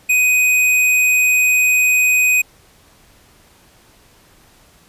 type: tone with hard clipping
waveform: sine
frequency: 2500 Hz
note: D#7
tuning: 8 cents sharp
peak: -12 dBFS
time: 0.09-2.42 s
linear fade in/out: 10 ms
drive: 17 dB
effects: pink hiss -50 dBFS RMS until 4.88 s + resampled to 32000 Hz